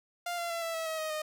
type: tone with pitch steps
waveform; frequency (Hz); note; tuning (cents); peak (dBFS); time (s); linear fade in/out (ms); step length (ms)
sawtooth; 698.5 / 686.1 / 673.9 / 662 / 650.2 / 638.7 / 627.3 / 616.2; F5 / F5 / E5 / E5 / E5 / D#5 / D#5 / D#5; 0 / -31 / +38 / +7 / -24 / +45 / +14 / -17; -29; 0.26-1.22; 5; 120
effects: none